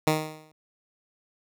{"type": "tone with exponential decay", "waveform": "10% pulse", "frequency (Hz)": 155.56, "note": "D#3", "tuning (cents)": 0, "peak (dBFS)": -10, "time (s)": [0.07, 0.52], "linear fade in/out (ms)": 2, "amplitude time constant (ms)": 97, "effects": []}